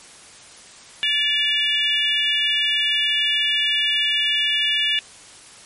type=harmonic tone with a mistuned harmonic; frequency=580 Hz; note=D5; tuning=22 cents flat; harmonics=3 / 4 / 5 / 6; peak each=-26 / -26 / -20 / -23 dBFS; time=1.03-4.99 s; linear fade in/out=0 ms; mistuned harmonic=5; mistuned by=-28 cents; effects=white hiss -44 dBFS RMS until 5.65 s + MP3 48 kbps